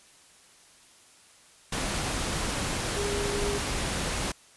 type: tone in noise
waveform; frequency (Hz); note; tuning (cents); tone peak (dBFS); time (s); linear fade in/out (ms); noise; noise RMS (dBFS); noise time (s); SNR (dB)
sine; 406.6; G#4; -37; -30; 2.96-3.58; 5; pink; -30; 1.72-4.32; -3
effects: white hiss -56 dBFS RMS until 4.56 s + resampled to 24000 Hz